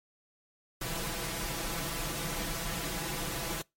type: noise with comb filter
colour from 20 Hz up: pink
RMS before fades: -35 dBFS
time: 0.81-3.62 s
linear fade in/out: 5 ms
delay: 6 ms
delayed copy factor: +0.9
effects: noise-tail reverb RT60 0.2 s tail -24 dB re dry + MP3 64 kbps